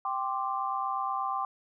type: chord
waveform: sine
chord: G suspended fourth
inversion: none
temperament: equal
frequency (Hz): 784 / 1046.5 / 1174.7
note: G5 / C6 / D6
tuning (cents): 0 / 0 / 0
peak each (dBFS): -33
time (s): 0.05-1.45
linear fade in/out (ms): 2
effects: none